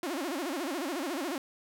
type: tone with vibrato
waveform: sawtooth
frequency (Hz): 311.9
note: D#4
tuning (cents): +4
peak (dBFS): -28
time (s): 0.03-1.38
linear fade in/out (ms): 2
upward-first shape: sine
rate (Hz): 14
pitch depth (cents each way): 280
effects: none